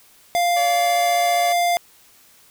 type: tone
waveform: square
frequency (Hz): 698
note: F5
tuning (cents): -1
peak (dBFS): -17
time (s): 0.35-1.77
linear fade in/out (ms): 0
type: tone with vibrato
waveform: sawtooth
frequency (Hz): 574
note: D5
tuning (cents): -40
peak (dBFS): -23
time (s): 0.56-1.53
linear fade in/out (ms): 10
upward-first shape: sine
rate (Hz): 15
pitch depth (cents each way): 14
effects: white hiss -52 dBFS RMS until 2.5 s